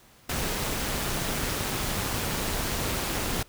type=noise with amplitude modulation; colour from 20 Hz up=pink; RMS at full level=-27 dBFS; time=0.29-3.43 s; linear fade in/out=5 ms; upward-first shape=sine; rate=204 Hz; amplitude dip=50%; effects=pink hiss -56 dBFS RMS until 3.48 s